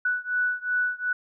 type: beating tone pair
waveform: sine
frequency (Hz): 1480 / 1482.7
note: F#6 / F#6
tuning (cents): 0 / +3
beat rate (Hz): 2.7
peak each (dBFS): -26 / -27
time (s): 0.05-1.13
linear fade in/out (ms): 5
effects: none

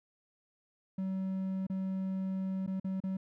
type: tone with dropouts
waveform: triangle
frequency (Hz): 190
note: F#3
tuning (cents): +46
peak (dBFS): -30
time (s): 0.98-3.17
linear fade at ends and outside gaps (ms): 5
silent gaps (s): 1.668-1.698 / 2.665-2.675 / 2.799-2.844 / 3.003-3.037
effects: none

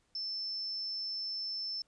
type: tone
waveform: sine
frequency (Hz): 5300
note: E8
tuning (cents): +9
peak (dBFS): -35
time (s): 0.15-1.82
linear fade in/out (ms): 2
effects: pink hiss -74 dBFS RMS until 1.87 s + resampled to 22050 Hz

